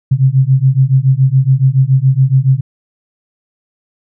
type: beating tone pair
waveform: sine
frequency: 129.3 / 136.4 Hz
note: C3 / C#3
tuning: -20 / -28 cents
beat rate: 7.1 Hz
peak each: -10 dBFS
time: 0.11-2.61 s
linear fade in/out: 10 ms
effects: none